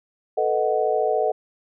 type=chord; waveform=sine; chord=B dominant seventh; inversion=third; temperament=equal; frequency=440 / 493.9 / 622.3 / 740 Hz; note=A4 / B4 / D#5 / F#5; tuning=0 / 0 / 0 / 0 cents; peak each=-23 / -26 / -24 / -24 dBFS; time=0.37-1.32 s; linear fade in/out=10 ms; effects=none